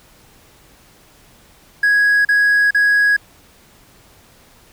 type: tone bursts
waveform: triangle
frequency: 1661.2 Hz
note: G#6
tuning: in tune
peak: -8 dBFS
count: 3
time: 1.83-3.166 s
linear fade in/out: 5 ms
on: 420 ms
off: 38 ms
effects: tanh soft clip ceiling -5 dBFS + pink hiss -49 dBFS RMS until 4.72 s